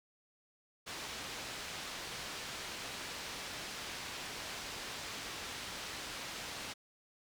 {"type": "low-pass noise", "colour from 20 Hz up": "white", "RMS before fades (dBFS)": -44, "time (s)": [0.86, 6.74], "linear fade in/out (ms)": 20, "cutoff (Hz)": 4700, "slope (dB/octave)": 12, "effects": []}